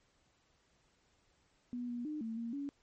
sine tone with pitch steps, 244 / 240.5 / 303.4 / 224.8 / 232 / 282.5 Hz, B3 / B3 / D#4 / A3 / A#3 / C#4, -21 / -46 / -44 / +37 / -8 / +33 cents, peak -37 dBFS, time 1.73-2.69 s, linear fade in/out 0 ms, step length 160 ms, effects pink hiss -73 dBFS RMS until 2.82 s + MP3 32 kbps

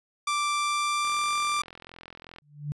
sawtooth tone with pitch glide, 1174.7 to 1181.5 Hz, D6 to D6, 0 to +10 cents, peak -21 dBFS, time 0.27-1.62 s, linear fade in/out 5 ms, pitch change +10 cents, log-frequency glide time 0.53-1.17 s
click train, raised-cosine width 0.3 ms, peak -28 dBFS, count 58, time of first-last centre 1.05-2.385 s, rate 42.7 Hz
sine tone with exponential growth, 146.83 Hz, D3, in tune, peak -25 dBFS, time 2.42-2.72 s, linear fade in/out 0 ms, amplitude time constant 65 ms
effects resampled to 24000 Hz

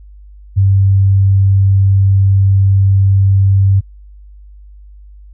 sine tone, 97.5 Hz, G2, 9 cents flat, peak -6 dBFS, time 0.56-3.81 s, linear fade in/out 20 ms, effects added 50 Hz sine -34 dBFS peak until 5.33 s

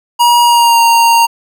square tone with pitch glide, 955 to 927.8 Hz, A#5 to A#5, +42 to -8 cents, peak -6 dBFS, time 0.19-1.27 s, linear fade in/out 20 ms, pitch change -50 cents, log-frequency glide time 0.43-0.81 s, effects none

